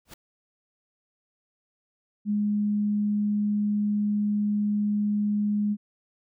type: noise with exponential growth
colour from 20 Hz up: pink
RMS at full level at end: -37 dBFS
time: 0.05-0.14 s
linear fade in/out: 5 ms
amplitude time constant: 19 ms
type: tone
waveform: sine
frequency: 207.7 Hz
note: G#3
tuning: in tune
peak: -22 dBFS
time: 2.25-5.77 s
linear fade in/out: 50 ms
effects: none